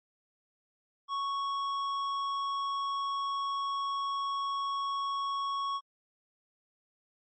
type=tone with hard clipping; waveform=triangle; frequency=1108.7 Hz; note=C#6; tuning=in tune; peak=-32 dBFS; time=1.08-5.81 s; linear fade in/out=50 ms; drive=12 dB; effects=MP3 32 kbps